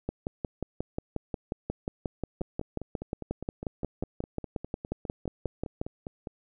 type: two click trains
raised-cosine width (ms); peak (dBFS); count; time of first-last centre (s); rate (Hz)
2; -23 / -17; 20 / 33; 2.41-6.272 / 0.09-5.815; 4.92 / 5.59
effects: none